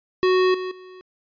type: tone with level steps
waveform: square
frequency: 370 Hz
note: F#4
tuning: in tune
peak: -16 / -27 / -41 dBFS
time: 0.23-1.01 s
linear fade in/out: 0 ms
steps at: 0.54 / 0.71 s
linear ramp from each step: 5 ms
effects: resampled to 11025 Hz